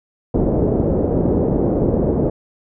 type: low-pass noise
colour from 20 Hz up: white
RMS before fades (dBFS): -17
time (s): 0.34-2.3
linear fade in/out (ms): 5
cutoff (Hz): 490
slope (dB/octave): 24
effects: none